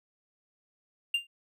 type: tone with exponential decay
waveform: triangle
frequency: 2794 Hz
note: F7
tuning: in tune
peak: -20 dBFS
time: 1.14-1.27 s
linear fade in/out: 5 ms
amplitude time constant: 28 ms
effects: none